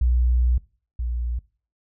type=tone pair in turn; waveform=sine; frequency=61 / 59.57 Hz; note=B1 / A#1; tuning=-21 / +38 cents; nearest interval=unison; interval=41 cents; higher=first; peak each=-16 / -23 dBFS; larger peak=first; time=0.01-0.58 / 0.99-1.39 s; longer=first; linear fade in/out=5 ms; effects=noise-tail reverb RT60 0.4 s tail -21 dB re dry